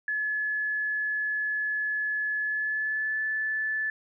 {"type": "tone with pitch glide", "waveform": "sine", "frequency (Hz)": [1710, 1741.9], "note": ["A6", "A6"], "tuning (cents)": [-50, -18], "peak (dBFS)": -26, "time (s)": [0.08, 3.9], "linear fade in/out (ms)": 2, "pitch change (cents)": 32, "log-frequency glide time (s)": [2.4, 3.22], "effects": []}